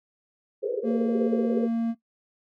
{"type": "band-pass noise", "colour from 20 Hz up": "white", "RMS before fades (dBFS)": -28, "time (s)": [0.62, 1.68], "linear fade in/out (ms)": 20, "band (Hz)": [390, 510], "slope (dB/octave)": 96}
{"type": "tone", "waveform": "triangle", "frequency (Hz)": 229.8, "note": "A#3", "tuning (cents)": -25, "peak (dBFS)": -21, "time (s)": [0.83, 1.95], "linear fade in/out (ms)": 50}
{"effects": ["noise-tail reverb RT60 0.1 s tail -17 dB re dry"]}